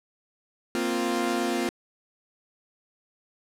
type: chord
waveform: sawtooth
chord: Bb suspended second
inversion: none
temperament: equal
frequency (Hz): 233.1 / 261.6 / 349.2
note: Bb3 / C4 / F4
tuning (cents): 0 / 0 / 0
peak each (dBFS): -26 / -26 / -24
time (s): 0.75-1.69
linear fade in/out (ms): 0
effects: low-pass 12000 Hz 12 dB/octave